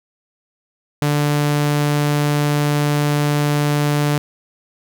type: tone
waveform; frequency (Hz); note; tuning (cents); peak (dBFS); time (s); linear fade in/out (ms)
sawtooth; 146.83; D3; 0; -11; 1.02-4.18; 0
effects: none